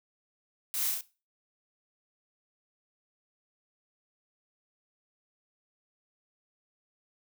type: noise with echo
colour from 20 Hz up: blue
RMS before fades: -33 dBFS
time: 0.74-0.91 s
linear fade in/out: 0 ms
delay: 33 ms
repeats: 3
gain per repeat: -2 dB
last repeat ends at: 1.009 s
effects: noise-tail reverb RT60 0.3 s tail -17 dB re dry